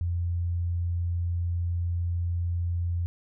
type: tone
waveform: sine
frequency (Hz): 86.5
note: F2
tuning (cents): -16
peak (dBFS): -25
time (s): 0.01-3.06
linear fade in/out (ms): 0
effects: none